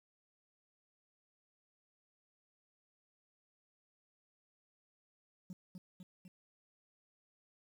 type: tone with echo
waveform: triangle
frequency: 181.9 Hz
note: F#3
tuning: 29 cents flat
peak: -40 dBFS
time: 5.5-5.53 s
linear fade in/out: 2 ms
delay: 250 ms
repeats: 3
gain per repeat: -3 dB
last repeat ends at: 6.28 s
effects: tanh soft clip ceiling -38 dBFS + 11-bit